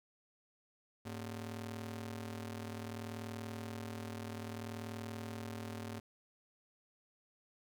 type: ring-modulated tone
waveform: sawtooth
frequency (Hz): 164.81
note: E3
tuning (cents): 0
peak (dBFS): -35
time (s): 1.05-6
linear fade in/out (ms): 10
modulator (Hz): 62.1
effects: none